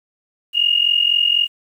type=tone pair together; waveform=sine; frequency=2828 / 2872 Hz; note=F7 / F7; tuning=+21 / +48 cents; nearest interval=unison; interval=27 cents; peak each=-16 dBFS; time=0.53-1.48 s; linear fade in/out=50 ms; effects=8-bit